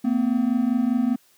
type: tone pair together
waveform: triangle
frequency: 229.2 / 254.2 Hz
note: A#3 / C4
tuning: -29 / -50 cents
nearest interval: major second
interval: 179 cents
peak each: -20 / -19 dBFS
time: 0.04-1.16 s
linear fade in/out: 10 ms
effects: white hiss -59 dBFS RMS until 1.37 s + high-pass 100 Hz 12 dB/octave